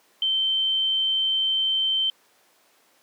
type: tone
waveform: sine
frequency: 3106 Hz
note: G7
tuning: 17 cents flat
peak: -20 dBFS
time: 0.22-2.1 s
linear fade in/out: 2 ms
effects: pink hiss -60 dBFS RMS until 3.02 s + high-pass 400 Hz 12 dB/octave